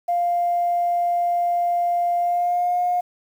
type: tone with pitch glide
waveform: sine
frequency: 698.5 to 714 Hz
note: F5 to F5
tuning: 0 to +38 cents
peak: -17 dBFS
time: 0.08-3.01 s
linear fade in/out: 10 ms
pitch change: +38 cents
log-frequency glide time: 2.18-2.79 s
effects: tanh soft clip ceiling -13 dBFS + 8-bit